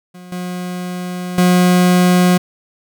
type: tone with level steps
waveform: 40% pulse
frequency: 180 Hz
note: F#3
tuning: 47 cents flat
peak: -33 / -21 / -8 dBFS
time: 0.14-2.38 s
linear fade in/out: 10 ms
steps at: 0.32 / 1.38 s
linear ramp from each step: 2 ms
effects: none